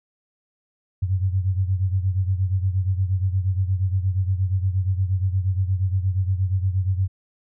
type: beating tone pair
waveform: sine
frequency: 92.5 / 101 Hz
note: F#2 / G#2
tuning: 0 / -48 cents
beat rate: 8.5 Hz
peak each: -20 / -25 dBFS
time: 1.02-7.08 s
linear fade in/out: 10 ms
effects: none